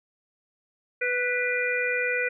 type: harmonic tone with a mistuned harmonic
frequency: 493.9 Hz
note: B4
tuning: in tune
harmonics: 1 / 3 / 4 / 5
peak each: -29 / -29 / -29 / -29 dBFS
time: 1.01-2.29 s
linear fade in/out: 10 ms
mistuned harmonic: 5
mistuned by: -42 cents
effects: none